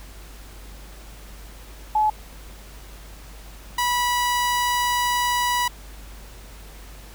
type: tone pair in turn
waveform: sine / sawtooth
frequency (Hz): 856 / 977.6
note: A5 / B5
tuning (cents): -48 / -18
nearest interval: major second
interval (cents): 230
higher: second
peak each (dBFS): -16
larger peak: neither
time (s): 1.95-2.1 / 3.78-5.68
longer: second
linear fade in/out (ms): 5
effects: added 50 Hz sine -40 dBFS peak until 7.14 s + pink hiss -46 dBFS RMS until 7.14 s